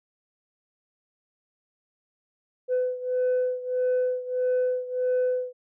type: beating tone pair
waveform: sine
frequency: 503 / 504.6 Hz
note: B4 / B4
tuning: +32 / +37 cents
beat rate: 1.6 Hz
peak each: -23 / -26 dBFS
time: 2.68-5.53 s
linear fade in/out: 50 ms
effects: tanh soft clip ceiling -19 dBFS